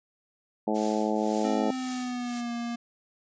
harmonic tone, 107.5 Hz, A2, 40 cents flat, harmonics 2 / 3 / 4 / 5 / 6 / 7 / 8, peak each -29 / -31 / -32 / -33 / -34 / -34 / -35 dBFS, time 0.67-1.71 s, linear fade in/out 5 ms
blue noise with tremolo, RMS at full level -35 dBFS, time 0.74-2.42 s, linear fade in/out 20 ms, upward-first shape triangle, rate 1.9 Hz, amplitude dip 85%
square tone with pitch glide, 263.6 to 236.2 Hz, C4 to A#3, +13 to +23 cents, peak -31 dBFS, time 1.44-2.76 s, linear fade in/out 10 ms, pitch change -190 cents, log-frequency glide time 1.59-2.52 s
effects resampled to 16000 Hz

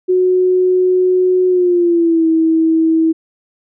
sine tone with pitch glide, 367.1 to 323.3 Hz, F#4 to E4, -14 to -34 cents, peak -9 dBFS, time 0.08-3.13 s, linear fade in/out 20 ms, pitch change -220 cents, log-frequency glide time 1.48-2.27 s, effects none

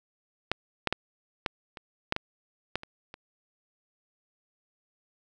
clicks, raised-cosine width 0.3 ms, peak -9 / -9 / -10 / -11 / -25 / -9 / -13 / -12 / -25 / -26 dBFS, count 10, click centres 0.516 / 0.873 / 0.926 / 1.462 / 1.772 / 2.124 / 2.164 / 2.756 / 2.834 / 3.141 s, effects none

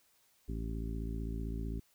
harmonic tone, 55.6 Hz, A1, 19 cents sharp, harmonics 1 / 2 / 3 / 4 / 5 / 6 / 7, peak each -37 / -44 / -45 / -46 / -46 / -55 / -50 dBFS, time 0.48-1.8 s, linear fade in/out 10 ms, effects white hiss -70 dBFS RMS until 1.94 s

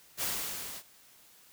white noise with level ramp, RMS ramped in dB -31 to -44 dBFS, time 0.17-0.83 s, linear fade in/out 50 ms, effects white hiss -59 dBFS RMS until 1.52 s

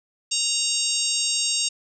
harmonic tone with a mistuned harmonic, 932.3 Hz, A#5, in tune, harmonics 3 / 4 / 5 / 6 / 7 / 8 / 9, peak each -29 / -29 / -29 / -29 / -29 / -29 / -29 dBFS, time 0.31-1.69 s, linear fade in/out 10 ms, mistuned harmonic 6, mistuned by -18 cents, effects none

